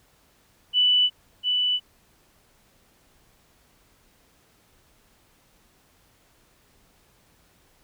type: tone with echo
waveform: sine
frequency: 2977 Hz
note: F#7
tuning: 10 cents sharp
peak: -16 dBFS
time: 0.73-1.1 s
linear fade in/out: 50 ms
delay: 700 ms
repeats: 1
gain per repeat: -4 dB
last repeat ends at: 1.8 s
effects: pink hiss -61 dBFS RMS until 7.83 s